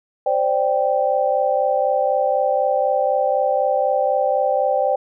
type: chord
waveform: sine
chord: C suspended second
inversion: none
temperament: equal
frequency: 523.3 / 587.3 / 784 Hz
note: C5 / D5 / G5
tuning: 0 / 0 / 0 cents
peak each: -20 dBFS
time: 0.26-4.96 s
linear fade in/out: 5 ms
effects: none